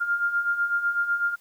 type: beating tone pair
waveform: sine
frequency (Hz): 1396.9 / 1404.9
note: F6 / F6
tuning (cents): 0 / +10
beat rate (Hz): 8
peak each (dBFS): -29 / -23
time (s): 0-1.36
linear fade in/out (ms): 20
effects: white hiss -60 dBFS RMS until 1.4 s